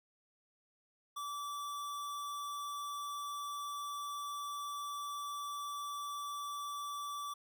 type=tone; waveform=square; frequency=1158 Hz; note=D6; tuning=25 cents flat; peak=-40 dBFS; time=1.16-7.34 s; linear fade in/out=10 ms; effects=none